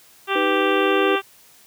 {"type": "harmonic tone", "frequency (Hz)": 391.7, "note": "G4", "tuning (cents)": -1, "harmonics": [1, 2, 3, 4, 5, 6, 7, 8, 9], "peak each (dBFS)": [-24, -27, -24, -27, -32, -33, -27, -33, -34], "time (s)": [0.27, 1.22], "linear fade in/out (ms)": 50}
{"type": "chord", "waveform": "sine", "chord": "Eb augmented", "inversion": "none", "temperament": "equal with one note detuned", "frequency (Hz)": [311.1, 392, 496.2], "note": ["Eb4", "G4", "B4"], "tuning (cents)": [0, 0, 8], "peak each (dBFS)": -24, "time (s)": [0.35, 1.16], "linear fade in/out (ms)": 10}
{"effects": ["white hiss -51 dBFS RMS until 1.66 s", "high-pass 60 Hz 12 dB/octave"]}